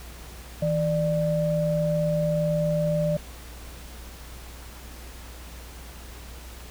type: tone pair together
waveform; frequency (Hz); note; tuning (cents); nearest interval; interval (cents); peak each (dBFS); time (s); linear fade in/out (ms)
sine; 161.2 / 593; E3 / D5; -38 / +17; octave + major seventh; 2255; -24; 0.62-3.17; 5
effects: added 60 Hz sine -41 dBFS peak until 6.7 s + pink hiss -45 dBFS RMS until 6.7 s